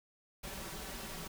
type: noise with comb filter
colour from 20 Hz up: pink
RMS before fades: -44 dBFS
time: 0.43-1.28 s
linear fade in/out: 10 ms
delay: 5.2 ms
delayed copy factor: +0.55
effects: none